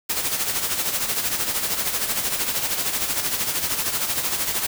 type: noise with tremolo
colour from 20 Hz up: white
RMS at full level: -22 dBFS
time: 0.09-4.67 s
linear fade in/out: 10 ms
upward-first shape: sine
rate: 13 Hz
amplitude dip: 55%
effects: none